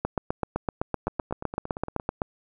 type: two click trains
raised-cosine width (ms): 1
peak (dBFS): -11 / -20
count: 18 / 9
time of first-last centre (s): 0.05-2.218 / 1.08-1.998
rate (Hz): 7.84 / 8.71
effects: none